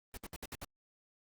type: noise bursts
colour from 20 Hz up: pink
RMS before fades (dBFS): -44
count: 6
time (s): 0.14-0.647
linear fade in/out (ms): 2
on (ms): 32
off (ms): 63
effects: Opus 32 kbps